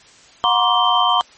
sine tone cluster, 726 / 951 / 1059 / 1160 / 3125 Hz, F#5 / A#5 / C6 / D6 / G7, -33 / +34 / +21 / -22 / -6 cents, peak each -19 dBFS, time 0.44-1.21 s, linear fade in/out 0 ms, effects white hiss -47 dBFS RMS until 1.37 s + MP3 32 kbps

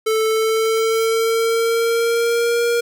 square tone with pitch glide, 440 to 471.6 Hz, A4 to A#4, 0 to +20 cents, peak -16 dBFS, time 0.06-2.81 s, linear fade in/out 10 ms, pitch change +120 cents, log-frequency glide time 0.27-2.63 s, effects none

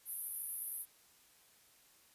white band-pass noise, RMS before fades -43 dBFS, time 0.05-0.86 s, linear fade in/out 50 ms, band 9900 to 13000 Hz, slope 96 dB/octave, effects white hiss -66 dBFS RMS until 2.14 s + resampled to 32000 Hz

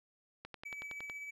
click train, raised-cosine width 0.3 ms, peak -29 dBFS, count 8, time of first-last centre 0.45-1.098 s, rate 10.8 Hz
triangle tone with tremolo, 2292 Hz, D7, 43 cents flat, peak -39 dBFS, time 0.65-1.31 s, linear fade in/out 10 ms, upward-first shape triangle, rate 16 Hz, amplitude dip 40%
effects none

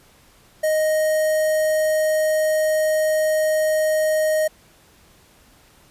square tone with notch filter, 622.3 Hz, D#5, in tune, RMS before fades -19 dBFS, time 0.63-4.48 s, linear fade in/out 10 ms, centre 3600 Hz, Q 0.69, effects pink hiss -53 dBFS RMS until 5.9 s + resampled to 32000 Hz

